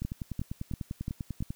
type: two click trains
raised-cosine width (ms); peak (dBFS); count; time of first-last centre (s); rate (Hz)
5; -22 / -20; 16 / 5; 0.02-1.505 / 0.05-1.425; 10.1 / 2.91
effects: white hiss -61 dBFS RMS until 1.55 s